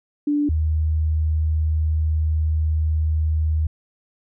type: tone pair in turn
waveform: sine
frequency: 292.7 / 78.16 Hz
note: D4 / D#2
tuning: -6 / +8 cents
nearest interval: octave + major seventh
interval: 2286 cents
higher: first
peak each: -17 dBFS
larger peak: neither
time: 0.27-0.49 / 0.49-3.67 s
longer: second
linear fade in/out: 5 ms
effects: none